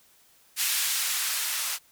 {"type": "noise with band-pass filter sweep", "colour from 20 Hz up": "violet", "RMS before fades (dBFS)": -28, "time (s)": [0.56, 1.79], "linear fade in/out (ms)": 50, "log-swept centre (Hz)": [1900, 1100], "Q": 0.77, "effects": ["white hiss -60 dBFS RMS until 1.91 s"]}